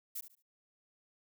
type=noise with echo; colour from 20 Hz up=violet; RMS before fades=-40 dBFS; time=0.15-0.21 s; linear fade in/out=10 ms; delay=72 ms; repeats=3; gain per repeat=-12 dB; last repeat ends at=0.426 s; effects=none